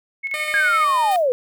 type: tone with tremolo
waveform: sine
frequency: 2188 Hz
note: C#7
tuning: 23 cents flat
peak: -21 dBFS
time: 0.23-0.85 s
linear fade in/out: 20 ms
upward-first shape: square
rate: 12 Hz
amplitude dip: 60%
type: tone with pitch glide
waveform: 10% pulse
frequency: 608 to 613.6 Hz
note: D#5 to D#5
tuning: -40 to -24 cents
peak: -18 dBFS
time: 0.34-1.16 s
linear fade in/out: 0 ms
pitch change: +16 cents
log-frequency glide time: 0.61-0.71 s
type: linear sweep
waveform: sine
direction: down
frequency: 1658 to 475.9 Hz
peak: -15 dBFS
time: 0.54-1.32 s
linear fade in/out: 0 ms
type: noise with exponential decay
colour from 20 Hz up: blue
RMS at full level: -33 dBFS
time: 1.11-1.32 s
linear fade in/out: 5 ms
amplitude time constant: 45 ms
effects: none